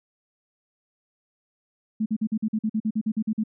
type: tone bursts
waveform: sine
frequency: 217.6 Hz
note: A3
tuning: 19 cents flat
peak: -21 dBFS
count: 14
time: 2-3.438 s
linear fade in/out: 10 ms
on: 60 ms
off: 46 ms
effects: none